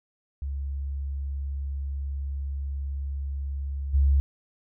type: tone with level steps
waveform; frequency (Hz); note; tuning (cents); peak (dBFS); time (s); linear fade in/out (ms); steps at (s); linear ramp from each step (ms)
sine; 69.3; C#2; 0; -28 / -17; 0.42-4.2; 0; 3.93; 20
effects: none